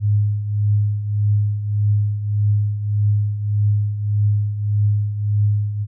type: tone with tremolo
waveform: sine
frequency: 103.83 Hz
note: G#2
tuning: in tune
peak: -12 dBFS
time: 0-5.87 s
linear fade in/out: 50 ms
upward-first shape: triangle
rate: 1.7 Hz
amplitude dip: 70%
effects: none